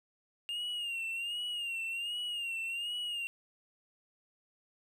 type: tone with vibrato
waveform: triangle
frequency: 2804 Hz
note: F7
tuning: 6 cents sharp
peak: -33 dBFS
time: 0.49-3.27 s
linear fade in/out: 0 ms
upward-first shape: sine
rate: 1.3 Hz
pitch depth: 76 cents each way
effects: none